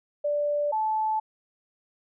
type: tone pair in turn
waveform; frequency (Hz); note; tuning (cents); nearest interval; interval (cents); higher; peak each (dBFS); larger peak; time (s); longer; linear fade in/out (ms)
sine; 586 / 869.9; D5 / A5; -4 / -20; perfect fifth; 684; second; -23; neither; 0.24-0.72 / 0.72-1.2; neither; 10
effects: none